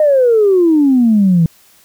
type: exponential sweep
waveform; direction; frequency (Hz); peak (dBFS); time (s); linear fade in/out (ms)
sine; down; 622.3 to 159.8; -6; 0-1.46; 2
effects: tanh soft clip ceiling -2 dBFS + white hiss -48 dBFS RMS until 1.84 s